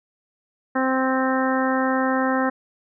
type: harmonic tone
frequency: 261.6 Hz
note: C4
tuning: in tune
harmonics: 1 / 2 / 3 / 4 / 5 / 6 / 7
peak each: -22 / -25 / -27 / -28 / -29 / -30 / -30 dBFS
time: 0.75-2.5 s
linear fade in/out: 10 ms
effects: none